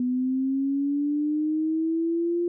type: linear sweep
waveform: sine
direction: up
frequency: 246.9 to 349.2 Hz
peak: -22 dBFS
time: 0-2.48 s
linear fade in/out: 2 ms
effects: none